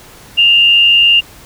sine tone with frequency modulation, 2803 Hz, F7, 6 cents sharp, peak -5 dBFS, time 0.37-1.21 s, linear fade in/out 20 ms, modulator 128 Hz, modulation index 0.38, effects pink hiss -38 dBFS RMS until 1.45 s

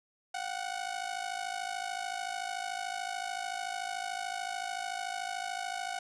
sawtooth ring-modulated tone, 740 Hz, F#5, in tune, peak -28 dBFS, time 0.34-5.99 s, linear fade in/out 5 ms, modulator 26.8 Hz, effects resampled to 22050 Hz + 9-bit

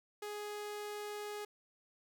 sawtooth tone, 416.4 Hz, G#4, 5 cents sharp, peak -37 dBFS, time 0.22-1.45 s, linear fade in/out 5 ms, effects none

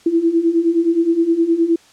sine beating tone pair, 327.4 / 337 Hz, E4 / E4, -12 / +38 cents, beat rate 9.6 Hz, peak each -18 / -14 dBFS, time 0.06-1.76 s, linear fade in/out 5 ms, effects white hiss -49 dBFS RMS until 1.92 s + low-pass 7000 Hz 12 dB/octave

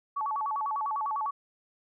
sine tone with vibrato, 989 Hz, B5, 2 cents sharp, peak -28 dBFS, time 0.16-1.31 s, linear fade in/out 10 ms, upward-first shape square, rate 10 Hz, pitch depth 230 cents each way, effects none

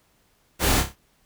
pink noise with echo, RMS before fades -21 dBFS, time 0.59-0.84 s, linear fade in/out 50 ms, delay 30 ms, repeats 4, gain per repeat -7 dB, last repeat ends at 0.96 s, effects pink hiss -64 dBFS RMS until 1.25 s

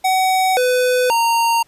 square tone with pitch steps, 753 / 501 / 925 Hz, F#5 / B4 / A#5, +30 / +25 / -14 cents, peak -14 dBFS, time 0.04-1.63 s, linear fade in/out 10 ms, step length 530 ms, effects pink hiss -56 dBFS RMS until 1.67 s + resampled to 32000 Hz

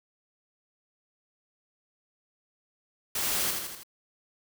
white noise with echo, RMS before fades -30 dBFS, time 3.15-3.51 s, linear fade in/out 5 ms, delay 81 ms, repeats 4, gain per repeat -4 dB, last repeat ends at 3.834 s, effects none

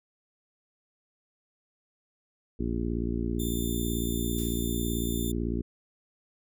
harmonic tone, 58 Hz, A#1, 8 cents flat, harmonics 1 / 2 / 3 / 4 / 5 / 6 / 7, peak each -32 / -36 / -37 / -33 / -36 / -36 / -40 dBFS, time 2.59-5.62 s, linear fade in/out 10 ms
5% pulse tone, 3555 Hz, A7, 17 cents sharp, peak -28 dBFS, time 3.39-5.32 s, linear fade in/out 10 ms
blue noise with exponential decay, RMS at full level -42 dBFS, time 4.38-4.94 s, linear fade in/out 1 ms, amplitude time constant 120 ms
effects none

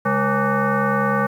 sine tone with frequency modulation, 476.7 Hz, A#4, 39 cents sharp, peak -16 dBFS, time 0.05-1.27 s, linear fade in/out 10 ms, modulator 341 Hz, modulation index 3.2, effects 8-bit

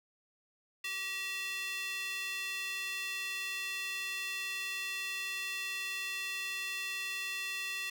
square tone with high-pass filter, 384.4 Hz, G4, 34 cents flat, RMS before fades -38 dBFS, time 0.84-7.9 s, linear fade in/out 5 ms, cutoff 2400 Hz, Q 3.3, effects none

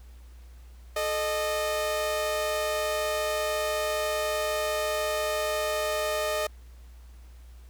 sawtooth tone pair together, 434.2 / 614 Hz, A4 / D#5, -23 / -23 cents, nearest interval tritone, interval 600 cents, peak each -30 / -23 dBFS, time 0.96-6.47 s, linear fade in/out 5 ms, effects added 60 Hz sine -45 dBFS peak until 7.69 s + pink hiss -61 dBFS RMS until 7.69 s

